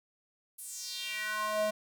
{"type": "tone with high-pass filter sweep", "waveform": "square", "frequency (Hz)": 213.3, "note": "G#3", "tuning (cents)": 46, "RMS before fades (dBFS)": -35, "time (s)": [0.58, 1.71], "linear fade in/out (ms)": 10, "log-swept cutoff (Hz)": [11000, 480], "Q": 3.2, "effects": []}